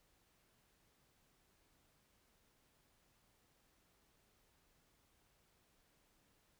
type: silence
effects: pink hiss -75 dBFS RMS until 6.59 s